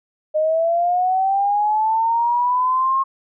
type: linear sweep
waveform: sine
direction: up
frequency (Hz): 611 to 1081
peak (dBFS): -15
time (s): 0.34-3.04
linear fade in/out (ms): 20
effects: none